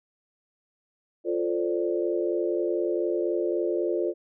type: chord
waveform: sine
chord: D minor seventh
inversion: first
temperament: equal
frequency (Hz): 349.2 / 440 / 523.3 / 587.3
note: F4 / A4 / C5 / D5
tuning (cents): 0 / 0 / 0 / 0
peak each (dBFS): -26 / -30 / -32 / -32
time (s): 1.24-4.14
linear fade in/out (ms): 50
effects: none